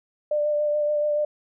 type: tone with vibrato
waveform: sine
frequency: 595 Hz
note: D5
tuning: 22 cents sharp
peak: -20 dBFS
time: 0.31-1.25 s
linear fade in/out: 5 ms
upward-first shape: sine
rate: 7 Hz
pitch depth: 17 cents each way
effects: none